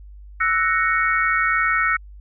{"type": "chord", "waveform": "sine", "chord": "F# dominant seventh", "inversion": "third", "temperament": "equal", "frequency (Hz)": [1318.5, 1480, 1864.7, 2217], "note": ["E6", "F#6", "A#6", "C#7"], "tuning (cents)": [0, 0, 0, 0], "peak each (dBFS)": [-21, -23, -22, -23], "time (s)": [0.4, 1.97], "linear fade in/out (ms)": 10, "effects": ["added 50 Hz sine -38 dBFS peak until 2.2 s"]}